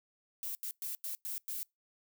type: noise bursts at uneven times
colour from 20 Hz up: violet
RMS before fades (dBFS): -39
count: 6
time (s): 0.43-0.55 / 0.63-0.71 / 0.82-0.95 / 1.04-1.15 / 1.25-1.38 / 1.48-1.63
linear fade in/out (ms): 0
effects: noise-tail reverb RT60 0.2 s tail -26 dB re dry